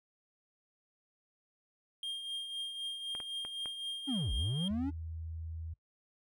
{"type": "tone with tremolo", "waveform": "triangle", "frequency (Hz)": 3213, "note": "G7", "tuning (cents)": 42, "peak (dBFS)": -32, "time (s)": [2.03, 4.68], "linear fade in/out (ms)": 2, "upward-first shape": "triangle", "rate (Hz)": 3.9, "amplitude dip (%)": 55}
{"type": "clicks", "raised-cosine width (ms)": 0.5, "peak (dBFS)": -31, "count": 4, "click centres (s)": [3.151, 3.202, 3.45, 3.658]}
{"type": "linear two-way sweep", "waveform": "triangle", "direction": "down then up", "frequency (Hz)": [293.7, 45.61, 293.7], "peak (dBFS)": -30, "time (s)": [4.07, 4.91], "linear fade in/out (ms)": 20, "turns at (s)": 4.33}
{"type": "tone", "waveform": "sine", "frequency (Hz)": 81.2, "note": "E2", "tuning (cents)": -26, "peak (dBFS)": -39, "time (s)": [4.7, 5.74], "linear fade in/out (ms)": 10}
{"effects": ["noise-tail reverb RT60 0.1 s tail -20 dB re dry"]}